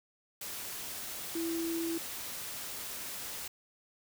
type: tone in noise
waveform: sine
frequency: 331.9 Hz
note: E4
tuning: 12 cents sharp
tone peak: -32 dBFS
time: 1.35-1.98 s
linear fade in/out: 5 ms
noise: white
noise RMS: -41 dBFS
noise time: 0.41-3.48 s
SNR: +6 dB
effects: none